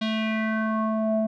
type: tone with low-pass filter sweep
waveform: square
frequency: 219.4 Hz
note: A3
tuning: 5 cents flat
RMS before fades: -25 dBFS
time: 0.01-1.27 s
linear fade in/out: 10 ms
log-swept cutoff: 3700 to 560 Hz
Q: 3.7
effects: none